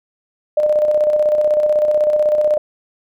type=tone with tremolo; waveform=sine; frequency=603 Hz; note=D5; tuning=46 cents sharp; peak=-10 dBFS; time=0.57-2.58 s; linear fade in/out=5 ms; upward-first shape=square; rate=16 Hz; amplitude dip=40%; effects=none